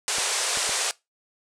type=band-pass noise; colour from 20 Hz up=white; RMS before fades=-26 dBFS; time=0.08-0.91 s; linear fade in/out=0 ms; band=390 to 9500 Hz; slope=48 dB/octave
type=clicks; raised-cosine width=1 ms; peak=-21 dBFS; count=3; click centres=0.184 / 0.573 / 0.693 s
effects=noise-tail reverb RT60 0.2 s tail -21 dB re dry